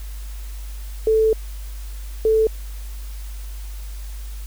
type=tone bursts at uneven times; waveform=sine; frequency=440 Hz; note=A4; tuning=in tune; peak=-13 dBFS; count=2; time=1.07-1.33 / 2.25-2.47 s; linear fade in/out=2 ms; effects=added 50 Hz sine -29 dBFS peak until 4.46 s + white hiss -45 dBFS RMS until 4.46 s